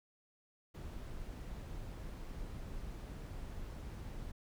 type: noise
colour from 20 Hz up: brown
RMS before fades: -45 dBFS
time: 0.74-4.32 s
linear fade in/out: 10 ms
effects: none

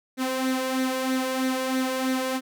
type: tone with flanger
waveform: sawtooth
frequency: 260 Hz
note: C4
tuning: 11 cents flat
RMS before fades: -26 dBFS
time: 0.17-2.41 s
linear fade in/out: 50 ms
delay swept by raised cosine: 0.49 to 2.09 ms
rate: 3.1 Hz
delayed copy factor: +0.55
effects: none

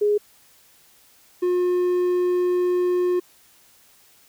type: tone pair in turn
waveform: sine / triangle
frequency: 415.3 / 358.4 Hz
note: G#4 / F4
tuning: 0 / +45 cents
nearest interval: minor third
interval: 255 cents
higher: first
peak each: -16 dBFS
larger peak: neither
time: 0.01-0.18 / 1.42-3.2 s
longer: second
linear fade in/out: 10 ms
effects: white hiss -55 dBFS RMS until 4.28 s

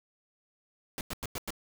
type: noise bursts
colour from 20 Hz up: pink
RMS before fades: -36 dBFS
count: 5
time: 0.98-1.505 s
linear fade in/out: 0 ms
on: 29 ms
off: 95 ms
effects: none

